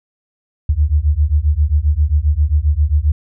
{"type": "beating tone pair", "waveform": "sine", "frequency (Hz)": [71.1, 78.6], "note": ["C#2", "D#2"], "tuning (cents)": [45, 18], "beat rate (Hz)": 7.5, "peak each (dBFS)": -14, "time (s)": [0.69, 3.12], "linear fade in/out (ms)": 5, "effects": []}